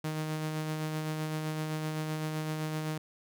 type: tone with tremolo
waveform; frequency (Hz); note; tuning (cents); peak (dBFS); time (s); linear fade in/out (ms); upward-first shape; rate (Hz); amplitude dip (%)
sawtooth; 155.56; D#3; 0; -27; 0.04-2.98; 5; sine; 7.8; 30
effects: none